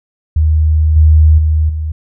sine tone with level steps, 77.78 Hz, D#2, in tune, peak -7 / -3 / -8 / -15 dBFS, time 0.36-1.92 s, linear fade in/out 5 ms, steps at 0.96 / 1.38 / 1.69 s, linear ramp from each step 5 ms, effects none

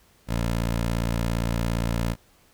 15% pulse tone, 57.4 Hz, A#1, 26 cents flat, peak -17 dBFS, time 0.27-2.16 s, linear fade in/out 50 ms, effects pink hiss -59 dBFS RMS until 2.53 s

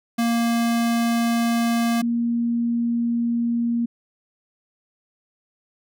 square / sine tone pair in turn, 233.1 / 235.1 Hz, A#3 / A#3, 0 / +15 cents, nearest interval unison, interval 15 cents, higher second, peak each -19 dBFS, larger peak neither, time 0.18-2.02 / 2.02-3.86 s, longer neither, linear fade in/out 10 ms, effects none

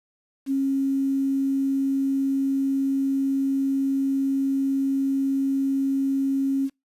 sine tone with quantisation, 271.8 Hz, C#4, 34 cents flat, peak -20 dBFS, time 0.46-6.7 s, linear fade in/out 50 ms, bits 8, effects noise-tail reverb RT60 0.2 s tail -25 dB re dry + resampled to 32000 Hz

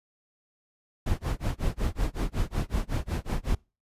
brown noise with tremolo, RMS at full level -25 dBFS, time 1.06-3.55 s, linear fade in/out 5 ms, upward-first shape sine, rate 5.4 Hz, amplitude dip 100%, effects noise-tail reverb RT60 0.3 s tail -26 dB re dry + resampled to 32000 Hz

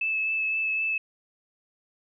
sine tone with vibrato, 2614 Hz, E7, 15 cents flat, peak -24 dBFS, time 0.01-0.98 s, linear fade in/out 5 ms, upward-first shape sine, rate 3.9 Hz, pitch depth 13 cents each way, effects none

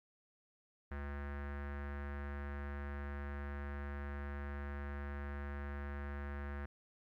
square tone with low-pass filter, 71.3 Hz, C#2, 49 cents sharp, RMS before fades -43 dBFS, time 0.91-6.66 s, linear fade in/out 5 ms, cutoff 1700 Hz, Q 3.4, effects 13-bit

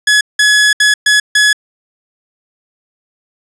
sawtooth tone bursts at uneven times, 1693 Hz, G#6, 33 cents sharp, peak -3 dBFS, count 5, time 0.07-0.21 / 0.39-0.73 / 0.8-0.94 / 1.06-1.2 / 1.35-1.53 s, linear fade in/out 5 ms, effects resampled to 22050 Hz + 7-bit

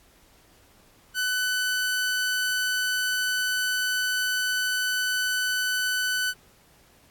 sawtooth tone, 1500 Hz, F#6, 23 cents sharp, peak -20 dBFS, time 1.14-6.34 s, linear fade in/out 50 ms, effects pink hiss -58 dBFS RMS until 7.1 s + AAC 64 kbps

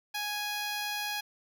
10% pulse tone, 830.6 Hz, G#5, in tune, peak -24 dBFS, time 0.14-1.21 s, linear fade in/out 10 ms, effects none

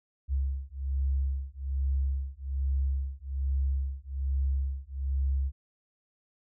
sine beating tone pair, 67.2 / 68.4 Hz, C2 / C#2, +47 / -23 cents, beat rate 1.2 Hz, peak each -30 dBFS, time 0.28-5.52 s, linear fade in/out 50 ms, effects none

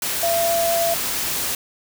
sine tone in noise, 676 Hz, E5, 43 cents sharp, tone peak -18 dBFS, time 0.23-0.94 s, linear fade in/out 2 ms, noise white, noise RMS -24 dBFS, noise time 0.02-1.55 s, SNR +3 dB, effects none

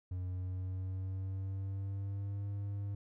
triangle tone with pitch glide, 91.2 to 100.61 Hz, F#2 to G2, -24 to +46 cents, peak -34 dBFS, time 0.11-2.95 s, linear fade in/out 5 ms, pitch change +170 cents, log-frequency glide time 0.25-2.47 s, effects none

